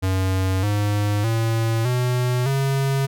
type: tone with pitch steps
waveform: square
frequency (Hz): 94.3 / 103.43 / 113.45 / 124.43 / 136.48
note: F#2 / G#2 / A#2 / B2 / C#3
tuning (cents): +33 / -7 / -47 / +13 / -27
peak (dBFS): -19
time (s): 0.02-3.07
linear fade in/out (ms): 20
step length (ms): 610
effects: none